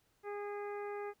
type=harmonic tone; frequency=410 Hz; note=G#4; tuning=22 cents flat; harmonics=1 / 2 / 3 / 4 / 5 / 6; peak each=-40 / -46 / -50 / -54 / -54 / -60 dBFS; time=0.23-1.14 s; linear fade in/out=50 ms; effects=pink hiss -75 dBFS RMS until 1.2 s